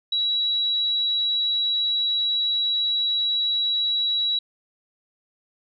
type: tone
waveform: sine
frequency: 3897 Hz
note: B7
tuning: 24 cents flat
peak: -20 dBFS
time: 0.12-4.39 s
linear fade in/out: 5 ms
effects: none